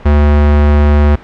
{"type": "tone", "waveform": "square", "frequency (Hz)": 73.42, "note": "D2", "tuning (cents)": 0, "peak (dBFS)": -6, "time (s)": [0.05, 1.16], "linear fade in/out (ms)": 10, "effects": ["pink hiss -34 dBFS RMS until 1.23 s", "low-pass 2000 Hz 12 dB/octave"]}